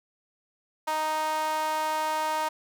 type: tone with high-pass filter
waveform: sawtooth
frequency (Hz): 311.1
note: D#4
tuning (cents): 0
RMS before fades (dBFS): -28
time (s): 0.87-2.49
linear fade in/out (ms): 10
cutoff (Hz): 840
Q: 5
effects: none